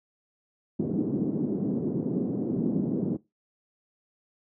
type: band-pass noise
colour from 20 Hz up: white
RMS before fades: -28 dBFS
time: 0.79-3.17 s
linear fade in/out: 10 ms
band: 160 to 320 Hz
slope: 24 dB/octave
effects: noise-tail reverb RT60 0.2 s tail -19 dB re dry